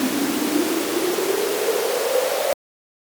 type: noise with high-pass filter sweep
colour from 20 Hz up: pink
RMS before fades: -21 dBFS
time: 0-2.53 s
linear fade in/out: 0 ms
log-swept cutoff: 260 to 570 Hz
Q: 9.4
effects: MP3 96 kbps